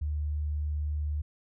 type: tone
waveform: sine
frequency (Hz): 74.7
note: D2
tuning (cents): +30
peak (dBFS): -28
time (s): 0.01-1.22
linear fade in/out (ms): 10
effects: none